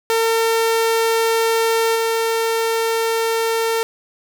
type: tone with level steps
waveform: sawtooth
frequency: 453.4 Hz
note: A#4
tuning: 48 cents flat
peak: -11 / -13 dBFS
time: 0.1-3.83 s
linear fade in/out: 0 ms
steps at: 1.95 s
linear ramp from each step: 10 ms
effects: none